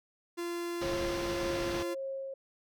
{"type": "tone", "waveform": "45% pulse", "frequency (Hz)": 344.7, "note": "F4", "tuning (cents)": -23, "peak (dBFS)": -34, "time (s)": [0.37, 1.95], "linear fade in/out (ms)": 20}
{"type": "low-pass noise", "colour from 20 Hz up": "pink", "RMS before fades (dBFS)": -39, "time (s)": [0.81, 1.83], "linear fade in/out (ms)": 5, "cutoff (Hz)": 6300, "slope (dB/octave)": 96}
{"type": "tone with tremolo", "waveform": "sine", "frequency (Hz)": 540, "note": "C#5", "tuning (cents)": -45, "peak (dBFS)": -34, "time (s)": [0.82, 2.34], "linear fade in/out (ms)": 5, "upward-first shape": "sine", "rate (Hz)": 1.8, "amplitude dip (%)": 35}
{"effects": []}